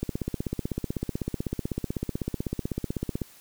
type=click train; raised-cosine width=3 ms; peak=-15 dBFS; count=52; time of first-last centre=0.03-3.217 s; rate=16 Hz; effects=white hiss -53 dBFS RMS until 3.4 s